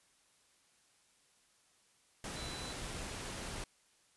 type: tone in noise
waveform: sine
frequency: 4000 Hz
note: B7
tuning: 21 cents sharp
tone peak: -48 dBFS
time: 2.36-2.73 s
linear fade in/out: 2 ms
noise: pink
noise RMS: -43 dBFS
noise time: 2.24-3.64 s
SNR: -8 dB
effects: white hiss -70 dBFS RMS until 4.16 s + resampled to 24000 Hz